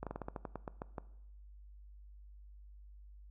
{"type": "slowing click train", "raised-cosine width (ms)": 1, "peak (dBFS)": -26, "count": 12, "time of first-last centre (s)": [0.03, 0.982], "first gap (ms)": 37, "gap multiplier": 1.16, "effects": ["noise-tail reverb RT60 0.8 s tail -19 dB re dry", "added 50 Hz sine -52 dBFS peak until 3.3 s"]}